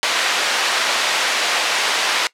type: band-pass noise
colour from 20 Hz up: white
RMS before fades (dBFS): -19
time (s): 0.03-2.27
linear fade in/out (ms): 0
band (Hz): 550 to 3800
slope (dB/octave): 12
effects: noise-tail reverb RT60 0.1 s tail -20 dB re dry + low-pass 12000 Hz 12 dB/octave